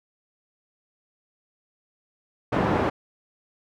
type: band-pass noise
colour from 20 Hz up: pink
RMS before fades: -23 dBFS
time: 2.52-2.9 s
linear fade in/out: 10 ms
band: 130 to 1200 Hz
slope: 12 dB/octave
effects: none